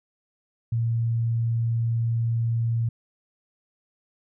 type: tone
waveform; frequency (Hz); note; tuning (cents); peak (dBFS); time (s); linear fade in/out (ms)
sine; 115.6; A#2; -14; -21; 0.72-2.89; 5
effects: none